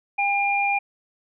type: tone pair together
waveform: sine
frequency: 804 / 2403 Hz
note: G5 / D7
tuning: +44 / +39 cents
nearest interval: octave + perfect fifth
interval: 1895 cents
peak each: -22 dBFS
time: 0.18-0.79 s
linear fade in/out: 10 ms
effects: none